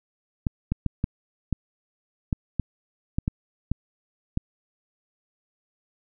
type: clicks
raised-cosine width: 5 ms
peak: -11 dBFS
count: 11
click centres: 0.468 / 0.72 / 0.863 / 1.041 / 1.527 / 2.328 / 2.597 / 3.185 / 3.279 / 3.716 / 4.374 s
effects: none